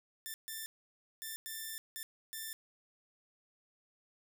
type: tone bursts at uneven times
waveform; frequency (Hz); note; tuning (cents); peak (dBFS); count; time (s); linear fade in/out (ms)
5% pulse; 1779; A6; +19; -30; 6; 0.26-0.34 / 0.48-0.66 / 1.22-1.36 / 1.46-1.78 / 1.96-2.03 / 2.33-2.53; 0
effects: none